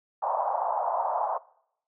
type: band-pass noise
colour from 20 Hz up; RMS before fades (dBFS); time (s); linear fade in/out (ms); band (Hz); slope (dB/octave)
white; -28; 0.22-1.38; 5; 620 to 1000; 48
effects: noise-tail reverb RT60 0.7 s tail -21 dB re dry